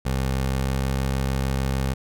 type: tone with pitch glide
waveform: 20% pulse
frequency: 66 to 66.57 Hz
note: C2 to C2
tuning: +16 to +31 cents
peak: -17 dBFS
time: 0.05-1.94 s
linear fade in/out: 10 ms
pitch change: +15 cents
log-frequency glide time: 0.33-0.86 s
effects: none